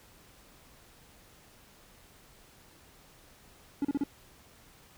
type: tone bursts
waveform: triangle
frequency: 282.8 Hz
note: C#4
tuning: 35 cents sharp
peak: -24 dBFS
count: 4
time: 3.82-4.037 s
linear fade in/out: 2 ms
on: 28 ms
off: 35 ms
effects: pink hiss -58 dBFS RMS until 4.97 s